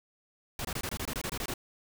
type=noise bursts; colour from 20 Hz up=pink; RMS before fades=-35 dBFS; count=12; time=0.59-1.539 s; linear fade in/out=2 ms; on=58 ms; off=23 ms; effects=none

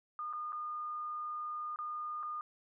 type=tone with dropouts; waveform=sine; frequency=1219 Hz; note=D#6; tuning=36 cents flat; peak=-37 dBFS; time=0.19-2.41 s; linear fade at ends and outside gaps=1 ms; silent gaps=0.328-0.334 / 0.522-0.529 / 1.76-1.788 / 2.229-2.232 s; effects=none

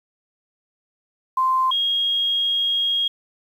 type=tone pair in turn; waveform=sine; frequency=1041 / 3269 Hz; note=C6 / G#7; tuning=-9 / -28 cents; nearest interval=octave + minor sixth; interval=1981 cents; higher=second; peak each=-16 / -18 dBFS; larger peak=first; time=1.37-1.71 / 1.71-3.08 s; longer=second; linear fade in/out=5 ms; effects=8-bit

